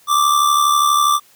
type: tone with amplitude modulation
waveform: square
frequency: 1174.7 Hz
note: D6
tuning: in tune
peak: -10 dBFS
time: 0.07-1.2 s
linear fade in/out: 50 ms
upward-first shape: sine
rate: 72.3 Hz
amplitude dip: 55%
effects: white hiss -51 dBFS RMS until 1.35 s + high-pass 80 Hz 12 dB/octave